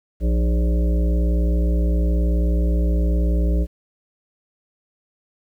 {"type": "harmonic tone with a mistuned harmonic", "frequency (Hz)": 59, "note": "A#1", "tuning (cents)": 22, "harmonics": [1, 3, 5, 7, 9, 10], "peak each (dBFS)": [-16, -26, -30, -33, -35, -36], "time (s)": [0.2, 3.67], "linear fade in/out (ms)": 50, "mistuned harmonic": 5, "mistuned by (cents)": 72, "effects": ["9-bit"]}